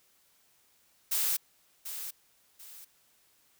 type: noise with echo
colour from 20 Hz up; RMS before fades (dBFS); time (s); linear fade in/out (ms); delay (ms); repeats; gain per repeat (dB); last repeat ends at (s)
blue; -29; 1.11-1.37; 10; 740; 2; -10; 2.85
effects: white hiss -67 dBFS RMS until 3.59 s